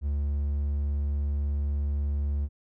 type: tone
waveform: triangle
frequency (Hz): 71.8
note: D2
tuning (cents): -39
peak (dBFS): -23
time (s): 0.01-2.49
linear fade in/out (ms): 50
effects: none